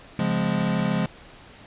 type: chord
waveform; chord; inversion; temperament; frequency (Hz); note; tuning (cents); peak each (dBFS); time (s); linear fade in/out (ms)
square; Db major seventh; none; equal with one note detuned; 138.59 / 174.61 / 207.7 / 255.7; Db3 / F3 / Ab3 / C4; 0 / 0 / 0 / -40; -30 / -26 / -26 / -32; 0.19-1.06; 2
effects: pink hiss -47 dBFS RMS until 1.66 s + resampled to 8000 Hz